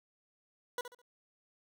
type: tone with echo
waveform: 20% pulse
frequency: 490 Hz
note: B4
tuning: 14 cents flat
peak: -29 dBFS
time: 0.78-0.81 s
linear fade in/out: 2 ms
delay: 69 ms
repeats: 3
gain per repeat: -10 dB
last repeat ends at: 1.017 s
effects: none